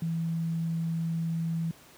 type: tone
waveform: sine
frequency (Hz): 164.81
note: E3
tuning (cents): 0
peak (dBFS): -27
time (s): 0.02-1.71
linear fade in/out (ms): 2
effects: pink hiss -54 dBFS RMS until 1.97 s + high-pass 80 Hz 12 dB/octave